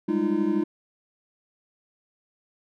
triangle tone cluster, 195.4 / 207.5 / 308.6 / 341.3 Hz, G3 / G#3 / D#4 / F4, -5 / -1 / -14 / -40 cents, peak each -30 / -26 / -23 / -24 dBFS, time 0.08-0.64 s, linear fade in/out 10 ms, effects none

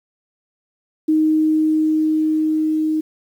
sine tone with level ramp, 311.9 Hz, D#4, 4 cents sharp, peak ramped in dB -12 to -16 dBFS, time 1.08-3.01 s, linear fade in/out 10 ms, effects 8-bit

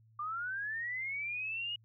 sine linear sweep, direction up, 1174.7 to 2905 Hz, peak -35 dBFS, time 0.19-1.76 s, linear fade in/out 5 ms, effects added 111 Hz sine -61 dBFS peak until 1.84 s

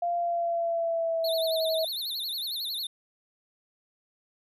sine tone with pitch glide, 693 to 642.9 Hz, F5 to E5, -14 to -43 cents, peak -25 dBFS, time 0.02-1.85 s, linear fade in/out 5 ms, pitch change -129 cents, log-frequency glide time 0.16-1.61 s
square tone with vibrato, 3951 Hz, B7, in tune, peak -31 dBFS, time 1.24-2.87 s, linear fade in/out 5 ms, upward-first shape sine, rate 11 Hz, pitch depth 190 cents each way
effects none

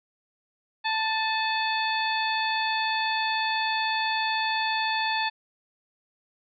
harmonic tone with a mistuned harmonic, 882 Hz, A5, 4 cents sharp, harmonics 1 / 2 / 3 / 4 / 5, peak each -27 / -30 / -32 / -33 / -34 dBFS, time 0.84-5.3 s, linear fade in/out 20 ms, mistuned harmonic 3, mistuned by -48 cents, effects none

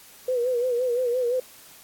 sine tone with vibrato, 492.7 Hz, B4, 4 cents flat, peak -21 dBFS, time 0.28-1.4 s, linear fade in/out 5 ms, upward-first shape sine, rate 5.8 Hz, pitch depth 75 cents each way, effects white hiss -49 dBFS RMS until 1.83 s + AAC 64 kbps

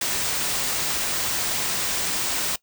white band-stop noise, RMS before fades -25 dBFS, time 0.01-2.56 s, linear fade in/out 5 ms, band 10000 to 14000 Hz, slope 96 dB/octave, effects noise-tail reverb RT60 0.1 s tail -20 dB re dry

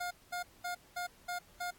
25% pulse tone bursts, 711 Hz, F5, 31 cents sharp, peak -32 dBFS, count 6, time 0-1.71 s, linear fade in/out 10 ms, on 110 ms, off 210 ms, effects pink hiss -63 dBFS RMS until 1.78 s + AAC 64 kbps

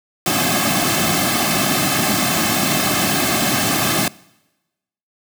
pink noise with comb filter, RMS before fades -17 dBFS, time 0.26-4.08 s, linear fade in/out 2 ms, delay 2.1 ms, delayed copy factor -0.75, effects noise-tail reverb RT60 1.0 s tail -23 dB re dry + high-pass 150 Hz 12 dB/octave

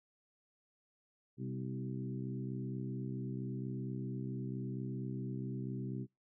harmonic tone with a mistuned harmonic, 64.4 Hz, C2, 27 cents flat, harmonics 2 / 3 / 4 / 5 / 6, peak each -40 / -44 / -46 / -48 / -50 dBFS, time 1.37-6.07 s, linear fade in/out 50 ms, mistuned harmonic 3, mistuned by +31 cents, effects noise-tail reverb RT60 0.2 s tail -24 dB re dry

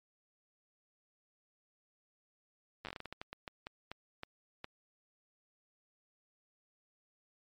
slowing click train, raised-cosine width 0.3 ms, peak -26 dBFS, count 17, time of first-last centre 2.85-4.644 s, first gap 9 ms, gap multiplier 1.29, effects MP3 64 kbps

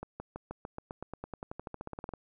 accelerating click train, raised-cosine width 1 ms, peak -25 dBFS, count 23, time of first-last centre 0.03-2.137 s, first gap 170 ms, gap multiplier 0.94, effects none

